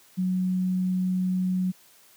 sine tone, 184.3 Hz, F#3, 7 cents flat, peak -22 dBFS, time 0.17-1.72 s, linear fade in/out 20 ms, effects white hiss -56 dBFS RMS until 2.16 s + high-pass 100 Hz 12 dB/octave

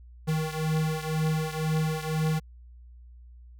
square beating tone pair, 156.5 / 158.5 Hz, D#3 / D#3, +10 / +32 cents, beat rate 2 Hz, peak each -28 / -31 dBFS, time 0.27-2.4 s, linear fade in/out 20 ms, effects added 60 Hz sine -46 dBFS peak until 3.59 s

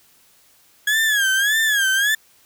35% pulse tone with vibrato, 1661.2 Hz, G#6, in tune, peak -14 dBFS, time 0.87-2.15 s, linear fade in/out 5 ms, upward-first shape sine, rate 1.7 Hz, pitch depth 130 cents each way, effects white hiss -55 dBFS RMS until 2.45 s

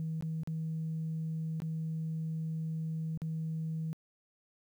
sine tone with dropouts, 160 Hz, D#3, 49 cents sharp, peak -32 dBFS, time 0-3.93 s, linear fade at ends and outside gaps 0 ms, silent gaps 0.209-0.224 / 0.434-0.474 / 1.602-1.62 / 3.175-3.218 s, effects tanh soft clip ceiling -29 dBFS + 11-bit

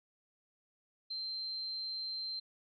sine tone, 4131 Hz, C8, 23 cents flat, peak -37 dBFS, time 1.1-2.4 s, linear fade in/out 10 ms, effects none

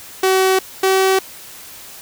sawtooth tone pair in turn, 378.4 / 381.5 Hz, F#4 / G4, +39 / -47 cents, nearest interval unison, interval 14 cents, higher second, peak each -8 dBFS, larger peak neither, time 0.23-0.59 / 0.83-1.19 s, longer neither, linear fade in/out 5 ms, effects white hiss -37 dBFS RMS until 2.01 s

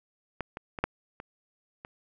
clicks, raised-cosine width 0.5 ms, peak -17 / -22 / -21 / -9 / -25 / -26 dBFS, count 6, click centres 0.407 / 0.571 / 0.788 / 0.84 / 1.201 / 1.849 s, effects none

